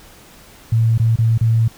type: tone with dropouts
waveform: sine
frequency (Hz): 113.5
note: A#2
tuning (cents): -46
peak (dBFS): -11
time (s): 0.72-1.68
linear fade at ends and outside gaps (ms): 5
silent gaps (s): 0.978-0.997 / 1.159-1.186 / 1.378-1.41
effects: pink hiss -44 dBFS RMS until 1.77 s